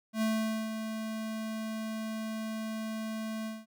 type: tone with ADSR envelope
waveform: square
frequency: 220 Hz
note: A3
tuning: in tune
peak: -27 dBFS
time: 0.13-3.66 s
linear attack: 88 ms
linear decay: 470 ms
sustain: -8 dB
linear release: 200 ms
effects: none